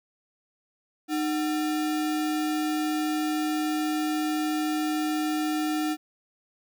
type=tone with sample-and-hold; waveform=sine; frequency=306.9 Hz; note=D#4; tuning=24 cents flat; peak=-24 dBFS; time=1.08-5.97 s; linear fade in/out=50 ms; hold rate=1050 Hz; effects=none